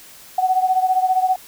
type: beating tone pair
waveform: sine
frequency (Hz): 743 / 758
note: F#5 / F#5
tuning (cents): +7 / +42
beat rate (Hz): 15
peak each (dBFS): -16 / -20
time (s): 0.38-1.36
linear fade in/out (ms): 5
effects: white hiss -43 dBFS RMS until 1.47 s